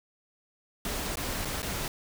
pink noise with dropouts, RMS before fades -33 dBFS, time 0.85-1.88 s, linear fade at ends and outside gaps 1 ms, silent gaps 1.156-1.171 / 1.45-1.454 / 1.62-1.629 s, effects none

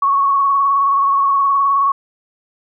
sine tone with vibrato, 1108.7 Hz, C#6, in tune, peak -11 dBFS, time 0.02-1.92 s, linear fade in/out 5 ms, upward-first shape sine, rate 19 Hz, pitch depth 32 cents each way, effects none

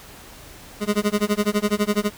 25% pulse tone with tremolo, 207.7 Hz, G#3, in tune, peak -12 dBFS, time 0.8-2.11 s, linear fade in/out 50 ms, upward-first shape sine, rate 12 Hz, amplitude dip 100%, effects pink hiss -43 dBFS RMS until 2.17 s

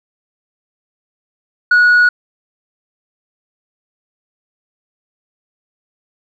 sine tone with tanh clipping, 1459 Hz, F#6, 25 cents flat, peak -7 dBFS, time 1.71-2.09 s, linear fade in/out 5 ms, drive 1 dB, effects none

